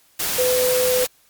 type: tone in noise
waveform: sine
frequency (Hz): 503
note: B4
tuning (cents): +32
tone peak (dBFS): -17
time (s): 0.38-1.05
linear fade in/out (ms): 10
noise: white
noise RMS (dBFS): -23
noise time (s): 0.19-1.07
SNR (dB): +3
effects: white hiss -57 dBFS RMS until 1.29 s + Opus 48 kbps